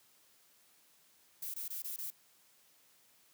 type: noise bursts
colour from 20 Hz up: violet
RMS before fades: -41 dBFS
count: 5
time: 1.42-2.104 s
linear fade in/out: 5 ms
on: 120 ms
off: 21 ms
effects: white hiss -67 dBFS RMS until 3.33 s + high-pass 100 Hz 12 dB/octave